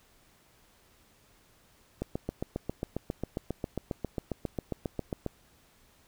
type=click train; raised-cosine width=2 ms; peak=-18 dBFS; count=25; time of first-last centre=2.02-5.263 s; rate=7.4 Hz; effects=pink hiss -63 dBFS RMS until 6.07 s